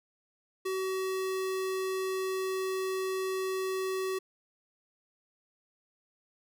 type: tone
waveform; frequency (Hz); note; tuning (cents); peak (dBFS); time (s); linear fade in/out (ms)
square; 378.4; F#4; +39; -31; 0.65-4.19; 10
effects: none